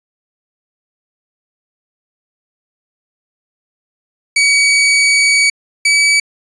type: tone pair in turn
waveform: sawtooth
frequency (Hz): 2267 / 2288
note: C#7 / D7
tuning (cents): +38 / -46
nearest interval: unison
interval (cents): 16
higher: second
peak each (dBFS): -5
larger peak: neither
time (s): 4.36-5.5 / 5.85-6.2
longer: first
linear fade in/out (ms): 5
effects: resampled to 22050 Hz